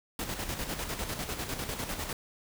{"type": "noise with tremolo", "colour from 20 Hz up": "pink", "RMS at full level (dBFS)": -34, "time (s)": [0.19, 2.13], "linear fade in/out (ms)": 2, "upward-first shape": "square", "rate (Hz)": 10, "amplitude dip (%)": 50, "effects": []}